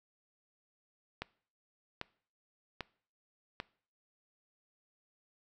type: click train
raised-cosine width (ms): 0.3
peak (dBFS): -21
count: 4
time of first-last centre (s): 1.22-3.601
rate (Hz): 1.26
effects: noise-tail reverb RT60 0.5 s tail -22 dB re dry